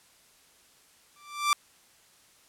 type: tone with exponential growth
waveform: sawtooth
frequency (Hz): 1174.7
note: D6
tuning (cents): 0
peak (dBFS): -15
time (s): 1.16-1.53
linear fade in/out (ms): 1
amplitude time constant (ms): 79
effects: white hiss -60 dBFS RMS until 2.48 s + low-pass 11000 Hz 12 dB/octave